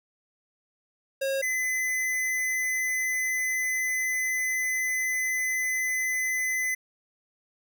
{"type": "tone pair in turn", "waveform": "square", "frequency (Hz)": [542, 2024], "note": ["C#5", "B6"], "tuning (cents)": [-39, 42], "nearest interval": "octave + major seventh", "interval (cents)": 2281, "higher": "second", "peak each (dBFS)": -26, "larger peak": "neither", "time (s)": [[1.21, 1.42], [1.42, 6.75]], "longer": "second", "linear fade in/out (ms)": 10, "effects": []}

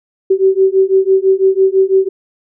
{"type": "beating tone pair", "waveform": "sine", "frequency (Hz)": [380.2, 386.2], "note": ["F#4", "G4"], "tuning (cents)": [47, -26], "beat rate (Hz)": 6, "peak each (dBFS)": -11, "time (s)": [0.3, 2.09], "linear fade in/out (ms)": 10, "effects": []}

